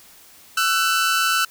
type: tone pair together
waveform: sawtooth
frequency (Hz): 1332.1 / 1500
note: E6 / F#6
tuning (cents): +18 / +23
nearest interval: major second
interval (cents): 205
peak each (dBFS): -16 / -17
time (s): 0.57-1.45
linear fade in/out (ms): 5
effects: white hiss -48 dBFS RMS until 1.5 s